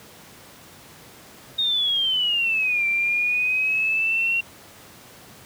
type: exponential two-way sweep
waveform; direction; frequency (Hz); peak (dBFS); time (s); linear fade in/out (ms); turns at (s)
sine; down then up; 3729 to 2349 to 2750; -19; 1.58-4.41; 10; 2.86
effects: pink hiss -46 dBFS RMS until 5.45 s + high-pass 100 Hz 12 dB/octave